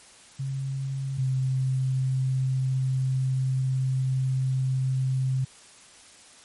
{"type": "tone pair in turn", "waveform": "sine", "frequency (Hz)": [135.2, 131.05], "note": ["C#3", "C3"], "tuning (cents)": [-43, 3], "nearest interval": "minor second", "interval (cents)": 54, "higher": "first", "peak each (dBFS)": [-27, -22], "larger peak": "second", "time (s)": [[0.39, 1.18], [1.18, 5.45]], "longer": "second", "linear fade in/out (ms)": 10, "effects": ["white hiss -51 dBFS RMS until 6.44 s", "MP3 48 kbps"]}